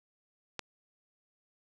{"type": "click", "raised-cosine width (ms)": 0.2, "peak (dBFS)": -18, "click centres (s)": 0.593, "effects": []}